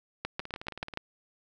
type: two click trains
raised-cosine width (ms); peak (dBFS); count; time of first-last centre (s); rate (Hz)
0.3; -24 / -16; 11 / 6; 0.4-0.938 / 0.25-0.974; 18.6 / 6.91
effects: none